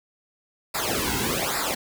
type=noise with flanger; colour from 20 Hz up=pink; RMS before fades=-26 dBFS; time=0.74-1.75 s; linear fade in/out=10 ms; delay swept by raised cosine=0.32 to 1.72 ms; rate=1.2 Hz; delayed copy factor=-0.9; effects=none